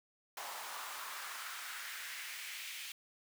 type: noise with high-pass filter sweep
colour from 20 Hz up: pink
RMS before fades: -45 dBFS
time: 0.37-2.92 s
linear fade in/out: 2 ms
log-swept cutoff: 830 to 2600 Hz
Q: 2.2
effects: none